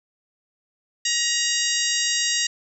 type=harmonic tone; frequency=947 Hz; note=A#5; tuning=27 cents sharp; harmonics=2 / 3 / 4 / 5 / 6 / 7 / 8; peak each=-28 / -28 / -28 / -28 / -28 / -28 / -28 dBFS; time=1.05-2.47 s; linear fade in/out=5 ms; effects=9-bit